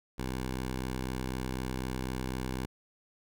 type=tone; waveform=10% pulse; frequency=64 Hz; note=C2; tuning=38 cents flat; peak=-25 dBFS; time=0.18-2.66 s; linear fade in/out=10 ms; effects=none